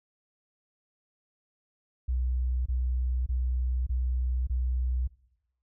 sine tone bursts, 62.5 Hz, B1, 21 cents sharp, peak -25 dBFS, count 5, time 2.08-5.076 s, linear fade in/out 10 ms, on 580 ms, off 24 ms, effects noise-tail reverb RT60 0.9 s tail -22 dB re dry

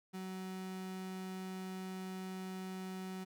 35% pulse tone, 187.4 Hz, F#3, 22 cents sharp, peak -40 dBFS, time 0.13-3.25 s, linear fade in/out 20 ms, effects none

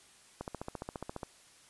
click train, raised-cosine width 1 ms, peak -24 dBFS, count 13, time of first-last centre 0.41-1.232 s, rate 14.6 Hz, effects white hiss -60 dBFS RMS until 1.69 s + resampled to 24000 Hz

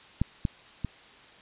clicks, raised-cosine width 5 ms, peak -11 / -13 / -17 dBFS, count 3, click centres 0.216 / 0.452 / 0.847 s, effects white hiss -52 dBFS RMS until 1.41 s + resampled to 8000 Hz

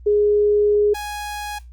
sine / sawtooth tone pair in turn, 415.3 / 830.6 Hz, G#4 / G#5, 0 / 0 cents, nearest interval octave, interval 1200 cents, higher second, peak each -13 / -23 dBFS, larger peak first, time 0.06-0.94 / 0.94-1.59 s, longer first, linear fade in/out 10 ms, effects added 60 Hz sine -38 dBFS peak until 1.72 s + Opus 24 kbps

